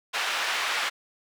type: band-pass noise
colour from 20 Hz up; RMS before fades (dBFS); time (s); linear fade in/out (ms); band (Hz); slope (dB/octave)
white; -28; 0.13-0.9; 20; 860 to 2800; 12
effects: none